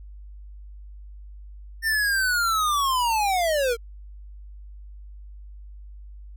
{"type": "linear sweep", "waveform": "square", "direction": "down", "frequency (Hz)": [1820, 448], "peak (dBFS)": -21, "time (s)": [1.82, 3.77], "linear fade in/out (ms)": 50, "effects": ["added 50 Hz sine -39 dBFS peak until 6.36 s"]}